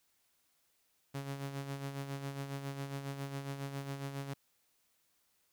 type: tone with tremolo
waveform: sawtooth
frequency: 138.59 Hz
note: C#3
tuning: in tune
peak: -33 dBFS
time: 1.14-4.34 s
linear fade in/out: 10 ms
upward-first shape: sine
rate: 7.3 Hz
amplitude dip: 55%
effects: white hiss -75 dBFS RMS until 5.52 s